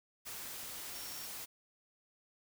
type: tone in noise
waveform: sine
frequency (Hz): 5540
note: F8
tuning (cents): -15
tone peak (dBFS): -50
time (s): 0.94-1.28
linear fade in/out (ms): 20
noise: white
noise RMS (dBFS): -45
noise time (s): 0.25-1.46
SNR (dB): -8
effects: none